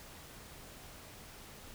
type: silence
effects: pink hiss -52 dBFS RMS until 1.74 s